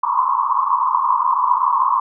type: band-pass noise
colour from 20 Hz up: white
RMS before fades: -17 dBFS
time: 0.03-2 s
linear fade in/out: 5 ms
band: 960 to 1100 Hz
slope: 96 dB/octave
effects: none